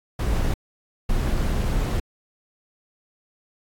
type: noise bursts at uneven times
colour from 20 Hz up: brown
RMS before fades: -22 dBFS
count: 2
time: 0.19-0.54 / 1.09-2 s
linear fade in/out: 5 ms
effects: AAC 64 kbps